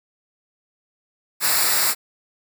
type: noise with comb filter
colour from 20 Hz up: white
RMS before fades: -19 dBFS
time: 1.4-1.95 s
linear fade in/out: 50 ms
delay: 0.32 ms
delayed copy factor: -0.7
effects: none